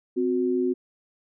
sine tone pair together, 258.2 / 365.1 Hz, C4 / F#4, -23 / -23 cents, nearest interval tritone, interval 600 cents, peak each -25 / -23 dBFS, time 0.16-0.74 s, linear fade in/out 20 ms, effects none

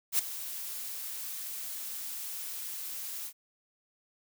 blue noise with ADSR envelope, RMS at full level -24 dBFS, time 0.12-3.33 s, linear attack 68 ms, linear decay 9 ms, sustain -15 dB, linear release 70 ms, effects none

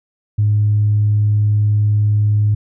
sine tone, 104.9 Hz, G#2, 18 cents sharp, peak -10 dBFS, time 0.38-2.55 s, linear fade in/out 10 ms, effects tanh soft clip ceiling -6 dBFS

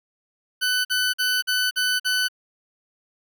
20% pulse tone bursts, 1500 Hz, F#6, 23 cents sharp, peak -15 dBFS, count 6, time 0.61-2.285 s, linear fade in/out 20 ms, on 240 ms, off 47 ms, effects none

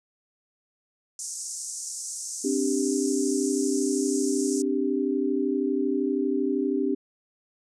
pink band-pass noise, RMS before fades -35 dBFS, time 1.19-4.62 s, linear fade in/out 2 ms, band 5800 to 9200 Hz, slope 48 dB/octave
sine chord, C suspended second, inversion none, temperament just, 261.6 / 294.3 / 392.4 Hz, C4 / D4 / G4, 0 / +4 / +2 cents, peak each -27 dBFS, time 2.44-6.95 s, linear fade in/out 10 ms
effects none

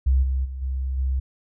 sine tone with level steps, 65.7 Hz, C2, 8 cents sharp, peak -15 / -20 / -29 / -23 / -20 dBFS, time 0.06-1.2 s, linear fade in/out 10 ms, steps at 0.22 / 0.44 / 0.61 / 0.97 s, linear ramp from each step 20 ms, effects none

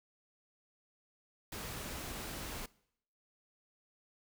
pink noise, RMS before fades -43 dBFS, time 1.52-2.66 s, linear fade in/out 5 ms, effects noise-tail reverb RT60 0.7 s tail -22 dB re dry

